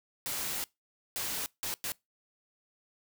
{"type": "noise bursts at uneven times", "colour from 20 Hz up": "white", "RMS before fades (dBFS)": -35, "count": 4, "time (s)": [[0.26, 0.64], [1.16, 1.46], [1.63, 1.74], [1.84, 1.92]], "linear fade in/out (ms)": 0, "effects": ["noise-tail reverb RT60 0.2 s tail -23 dB re dry"]}